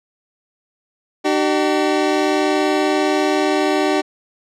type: tone pair together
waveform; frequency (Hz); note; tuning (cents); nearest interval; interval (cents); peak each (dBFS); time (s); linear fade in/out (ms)
25% pulse; 302.5 / 383.1; D#4 / G4; -49 / -40; major third; 409; -14; 1.24-4.02; 20
effects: low-pass 6000 Hz 12 dB/octave